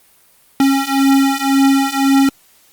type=beating tone pair; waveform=square; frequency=271.7 / 273.6 Hz; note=C#4 / C#4; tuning=-35 / -23 cents; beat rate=1.9 Hz; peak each=-15 / -14 dBFS; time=0.6-2.29 s; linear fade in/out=2 ms; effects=white hiss -51 dBFS RMS until 2.72 s + Opus 32 kbps